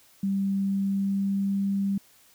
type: tone with pitch glide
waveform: sine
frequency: 196 to 197.48 Hz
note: G3 to G3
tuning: 0 to +13 cents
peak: -23 dBFS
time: 0.23-1.98 s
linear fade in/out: 5 ms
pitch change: +13 cents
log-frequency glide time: 0.63-1.64 s
effects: white hiss -58 dBFS RMS until 2.34 s